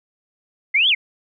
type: exponential two-way sweep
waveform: sine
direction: up then down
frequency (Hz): 2025 to 3522 to 2025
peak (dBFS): -13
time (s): 0.74-0.95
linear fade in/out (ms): 10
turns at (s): 0.89
effects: none